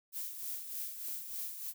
violet noise with tremolo, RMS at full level -39 dBFS, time 0.12-1.74 s, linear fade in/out 50 ms, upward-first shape sine, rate 3.3 Hz, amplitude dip 55%, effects none

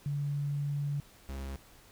sine / 45% pulse tone pair in turn, 143.6 / 67.54 Hz, D3 / C#2, -39 / -44 cents, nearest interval octave + minor second, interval 1305 cents, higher first, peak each -30 / -37 dBFS, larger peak first, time 0.06-1 / 1.29-1.56 s, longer first, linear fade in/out 0 ms, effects pink hiss -58 dBFS RMS until 1.91 s

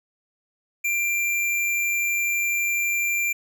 square tone, 2372 Hz, D7, 17 cents sharp, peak -22 dBFS, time 0.84-3.33 s, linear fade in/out 10 ms, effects none

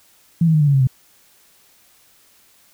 sine tone with pitch steps, 167.4 / 160.4 / 153.68 / 147.25 / 141.09 / 135.19 / 129.53 Hz, E3 / E3 / D#3 / D3 / C#3 / C#3 / C3, +27 / -47 / -21 / +5 / +31 / -43 / -17 cents, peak -11 dBFS, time 0.41-0.872 s, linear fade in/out 5 ms, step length 66 ms, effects white hiss -54 dBFS RMS until 2.73 s

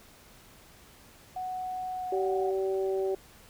sine tone with pitch glide, 740 to 734.5 Hz, F#5 to F#5, 0 to -13 cents, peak -32 dBFS, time 1.36-2.51 s, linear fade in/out 5 ms, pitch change -13 cents, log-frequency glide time 1.98-2.05 s
harmonic tone, 191.7 Hz, G3, 38 cents flat, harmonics 2 / 3 / 4, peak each -27 / -36 / -40 dBFS, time 2.12-3.15 s, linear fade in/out 5 ms
effects pink hiss -55 dBFS RMS until 3.49 s

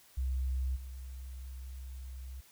sine tone with level steps, 64.7 Hz, C2, 19 cents flat, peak -30 / -41 dBFS, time 0.17-2.41 s, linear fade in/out 10 ms, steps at 0.75 s, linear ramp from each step 20 ms, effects white hiss -61 dBFS RMS until 2.51 s

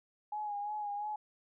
sine tone with vibrato, 830.6 Hz, G#5, in tune, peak -35 dBFS, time 0.32-1.16 s, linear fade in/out 5 ms, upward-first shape sine, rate 2.9 Hz, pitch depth 38 cents each way, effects none

